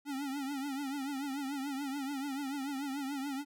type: tone with vibrato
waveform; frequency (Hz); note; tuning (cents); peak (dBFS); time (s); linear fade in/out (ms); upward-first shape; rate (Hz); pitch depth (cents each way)
square; 276.5; C#4; -4; -36; 0.05-3.45; 50; triangle; 6.9; 110
effects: none